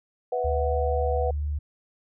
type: chord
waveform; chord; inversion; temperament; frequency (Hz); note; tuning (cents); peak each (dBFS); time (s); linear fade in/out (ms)
sine; B suspended fourth; none; equal; 493.9 / 659.3 / 740; B4 / E5 / F#5; 0 / 0 / 0; -26 / -32 / -29; 0.32-1.31; 5
type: tone with vibrato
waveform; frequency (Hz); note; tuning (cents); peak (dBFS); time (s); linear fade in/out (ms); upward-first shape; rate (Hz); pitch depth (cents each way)
sine; 73.6; D2; +4; -25; 0.44-1.59; 10; sine; 4.1; 9
effects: none